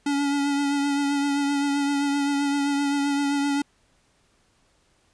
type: tone with vibrato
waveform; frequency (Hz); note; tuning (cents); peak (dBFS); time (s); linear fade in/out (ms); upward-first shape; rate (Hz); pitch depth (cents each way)
square; 283.3; C#4; +38; -22; 0.06-3.62; 5; triangle; 7.7; 27
effects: pink hiss -64 dBFS RMS until 5.13 s + resampled to 22050 Hz